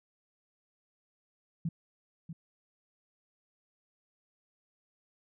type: tone with echo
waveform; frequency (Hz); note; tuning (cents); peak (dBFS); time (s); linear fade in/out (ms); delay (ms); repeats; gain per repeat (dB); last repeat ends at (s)
sine; 164.81; E3; 0; -29; 1.65-1.69; 5; 640; 1; -10; 2.33
effects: none